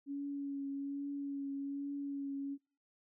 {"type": "tone with vibrato", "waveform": "sine", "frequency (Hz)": 280, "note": "C#4", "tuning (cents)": 18, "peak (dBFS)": -37, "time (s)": [0.06, 2.58], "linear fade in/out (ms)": 50, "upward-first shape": "triangle", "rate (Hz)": 1.2, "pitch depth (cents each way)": 22, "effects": ["noise-tail reverb RT60 0.4 s tail -23 dB re dry"]}